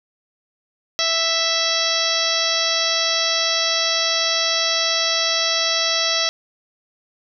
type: harmonic tone with a mistuned harmonic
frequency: 659.3 Hz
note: E5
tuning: in tune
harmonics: 1 / 2 / 3 / 4 / 5 / 6 / 7 / 8 / 9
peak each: -27 / -28 / -27 / -29 / -25 / -24 / -27 / -24 / -28 dBFS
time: 0.99-6.29 s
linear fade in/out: 0 ms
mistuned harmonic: 8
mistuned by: +34 cents
effects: none